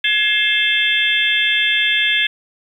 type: tone cluster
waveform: sine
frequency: 1687 / 2120 / 2637 / 3182 / 3491 Hz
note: G#6 / C7 / E7 / G7 / A7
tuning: +27 / +22 / 0 / +25 / -14 cents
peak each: -20 dBFS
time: 0.04-2.27 s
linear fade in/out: 5 ms
effects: 8-bit